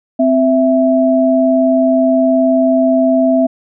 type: tone pair together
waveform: sine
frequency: 259.6 / 659.3 Hz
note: C4 / E5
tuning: -13 / 0 cents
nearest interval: octave + major third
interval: 1613 cents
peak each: -11 dBFS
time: 0.19-3.47 s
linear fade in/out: 10 ms
effects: none